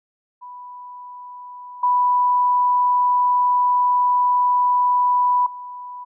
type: tone with level steps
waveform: sine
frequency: 987.8 Hz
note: B5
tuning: in tune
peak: -34 / -14 / -31 dBFS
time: 0.41-6.05 s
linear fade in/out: 20 ms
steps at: 1.83 / 5.46 s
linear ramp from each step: 5 ms
effects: none